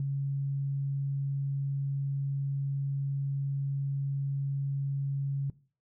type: tone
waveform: sine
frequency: 138.59 Hz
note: C#3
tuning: in tune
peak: -28 dBFS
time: 0-5.5 s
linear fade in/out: 2 ms
effects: noise-tail reverb RT60 0.4 s tail -19 dB re dry